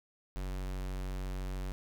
square tone, 46.78 Hz, F#1, 20 cents sharp, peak -36 dBFS, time 0.36-1.72 s, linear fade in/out 0 ms, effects none

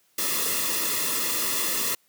white noise with comb filter, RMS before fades -26 dBFS, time 0.18-1.95 s, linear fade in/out 5 ms, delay 1.3 ms, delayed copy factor -0.9, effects white hiss -65 dBFS RMS until 2.08 s + high-pass 100 Hz 12 dB/octave

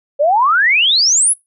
sine exponential sweep, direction up, 548 to 11000 Hz, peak -9 dBFS, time 0.19-1.34 s, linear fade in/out 20 ms, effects noise-tail reverb RT60 0.2 s tail -23 dB re dry

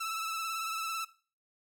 sawtooth tone with vibrato, 1318.5 Hz, E6, in tune, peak -30 dBFS, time 0-1.05 s, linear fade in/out 10 ms, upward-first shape triangle, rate 18 Hz, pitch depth 43 cents each way, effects noise-tail reverb RT60 0.4 s tail -18 dB re dry

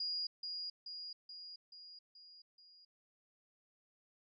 sine tone with echo, 4864 Hz, D#8, 40 cents flat, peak -36 dBFS, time 0-0.27 s, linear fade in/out 5 ms, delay 430 ms, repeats 6, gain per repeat -4 dB, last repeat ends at 2.85 s, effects none

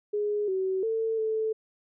sine tone with pitch steps, 415.8 / 378.6 / 447.5 / 439.1 Hz, G#4 / F#4 / A4 / A4, +2 / +40 / +29 / -4 cents, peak -25 dBFS, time 0.13-1.53 s, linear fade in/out 10 ms, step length 350 ms, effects none

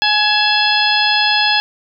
harmonic tone with a mistuned harmonic, 841 Hz, G#5, 22 cents sharp, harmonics 1 / 2 / 3 / 4 / 5 / 6, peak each -18 / -18 / -19 / -17 / -20 / -21 dBFS, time 0.02-1.6 s, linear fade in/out 0 ms, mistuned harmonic 3, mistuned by +87 cents, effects none

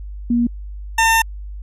sine / 20% pulse tone pair in turn, 238 / 903.3 Hz, A#3 / A5, +36 / +45 cents, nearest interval octave + major seventh, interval 2309 cents, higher second, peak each -13 / -7 dBFS, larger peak second, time 0.3-0.47 / 0.98-1.22 s, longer second, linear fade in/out 5 ms, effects added 50 Hz sine -28 dBFS peak until 1.62 s + resampled to 32000 Hz

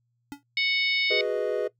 square tone with exponential decay, 284.1 Hz, C#4, 43 cents sharp, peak -31 dBFS, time 0.32-0.43 s, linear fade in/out 0 ms, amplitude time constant 22 ms
harmonic tone, 740 Hz, F#5, in tune, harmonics 3 / 4 / 5 / 6 / 7, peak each -24 / -33 / -28 / -34 / -33 dBFS, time 0.57-1.21 s, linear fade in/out 2 ms
triangle chord, G# minor seventh, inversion third, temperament equal, 370 / 415.3 / 493.9 / 622.3 Hz, F#4 / G#4 / B4 / D#5, 0 / 0 / 0 / 0 cents, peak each -31 / -27 / -27 / -29 dBFS, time 1.1-1.68 s, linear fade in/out 10 ms
effects noise-tail reverb RT60 0.1 s tail -19 dB re dry + added 119 Hz sine -70 dBFS peak until 1.79 s

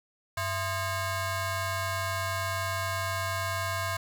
20% pulse ring-modulated tone, 571 Hz, D5, 49 cents flat, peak -21 dBFS, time 0.37-3.97 s, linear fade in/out 5 ms, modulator 475 Hz, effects none

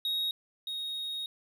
triangle tone pair in turn, 3770 / 3748 Hz, A#7 / A#7, +19 / +9 cents, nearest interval unison, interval 10 cents, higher first, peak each -27 / -32 dBFS, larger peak first, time 0.05-0.31 / 0.67-1.26 s, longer second, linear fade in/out 2 ms, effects none

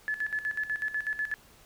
sine tone with tremolo, 1723 Hz, A6, 37 cents flat, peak -27 dBFS, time 0.08-1.34 s, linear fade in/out 0 ms, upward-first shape square, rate 8.1 Hz, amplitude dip 75%, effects pink hiss -57 dBFS RMS until 1.65 s

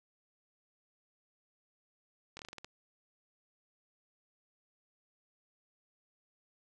slowing click train, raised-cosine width 0.2 ms, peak -28 dBFS, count 8, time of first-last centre 2.37-2.645 s, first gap 22 ms, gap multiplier 1.19, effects none

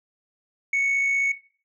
sine tone with amplitude modulation, 2217 Hz, C#7, in tune, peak -16 dBFS, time 0.73-1.32 s, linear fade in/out 5 ms, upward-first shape sine, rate 55.5 Hz, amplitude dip 35%, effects noise-tail reverb RT60 0.4 s tail -17 dB re dry + tanh soft clip ceiling -18 dBFS

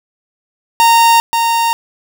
45% pulse tone with echo, 924 Hz, A#5, 16 cents flat, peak -6 dBFS, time 0.8-1.2 s, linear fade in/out 0 ms, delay 530 ms, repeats 1, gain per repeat -5 dB, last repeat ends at 1.73 s, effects none

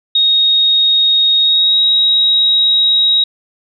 sine tone with pitch glide, 3740 to 3808 Hz, A#7 to A#7, +5 to +36 cents, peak -8 dBFS, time 0.15-3.24 s, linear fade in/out 5 ms, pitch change +31 cents, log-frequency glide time 1.37-1.81 s, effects none

